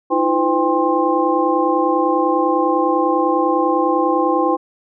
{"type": "tone cluster", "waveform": "sine", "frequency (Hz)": [313.8, 343.8, 508, 799, 1057], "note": ["D#4", "F4", "B4", "G5", "C6"], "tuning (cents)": [15, -27, 49, 33, 17], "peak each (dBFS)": -20, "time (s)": [0.1, 4.57], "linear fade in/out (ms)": 20, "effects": []}